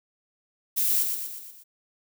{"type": "noise with echo", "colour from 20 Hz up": "violet", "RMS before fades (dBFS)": -24, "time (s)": [0.76, 1.04], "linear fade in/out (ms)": 20, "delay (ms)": 120, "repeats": 5, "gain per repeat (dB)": -5, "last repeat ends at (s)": 1.64, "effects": []}